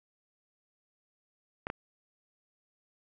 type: clicks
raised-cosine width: 0.5 ms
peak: -19 dBFS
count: 2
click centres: 1.669 / 1.701 s
effects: none